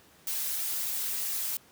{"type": "noise with flanger", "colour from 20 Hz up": "blue", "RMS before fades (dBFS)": -32, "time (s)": [0.27, 1.57], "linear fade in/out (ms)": 2, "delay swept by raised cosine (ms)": [1.9, 6.1], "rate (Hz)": 2.9, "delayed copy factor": -0.7, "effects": ["pink hiss -58 dBFS RMS until 1.71 s", "high-pass 100 Hz 12 dB/octave"]}